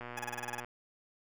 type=click train; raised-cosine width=0.5 ms; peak=-28 dBFS; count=78; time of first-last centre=0.01-0.646 s; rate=121 Hz
type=tone bursts; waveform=20% pulse; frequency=842 Hz; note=G#5; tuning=24 cents sharp; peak=-31 dBFS; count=9; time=0.17-0.602 s; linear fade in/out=5 ms; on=24 ms; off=27 ms
effects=none